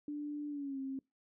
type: tone with pitch glide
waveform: sine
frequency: 294.2 to 268.2 Hz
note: D4 to C4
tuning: +3 to +43 cents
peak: -37 dBFS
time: 0.08-0.99 s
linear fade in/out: 2 ms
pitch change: -160 cents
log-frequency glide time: 0.49-0.79 s
effects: noise-tail reverb RT60 0.2 s tail -24 dB re dry